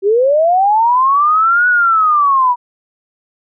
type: linear two-way sweep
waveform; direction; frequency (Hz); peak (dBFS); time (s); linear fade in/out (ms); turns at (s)
sine; up then down; 376.9 to 1480 to 957; -8; 0.02-2.56; 50; 1.68
effects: none